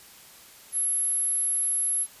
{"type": "tone", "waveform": "sine", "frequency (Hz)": 11175, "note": "F9", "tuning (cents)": 0, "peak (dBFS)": -23, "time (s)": [0.72, 2.07], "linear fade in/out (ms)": 50, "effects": ["white hiss -50 dBFS RMS until 2.2 s", "resampled to 32000 Hz"]}